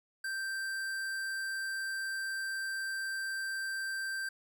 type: tone with hard clipping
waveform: sine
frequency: 1568 Hz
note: G6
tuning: in tune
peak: -36 dBFS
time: 0.24-4.29 s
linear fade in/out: 5 ms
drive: 15 dB
effects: none